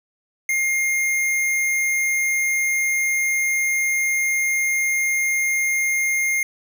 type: tone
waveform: square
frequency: 2124 Hz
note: C7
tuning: 25 cents sharp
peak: -19 dBFS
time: 0.49-6.43 s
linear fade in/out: 2 ms
effects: none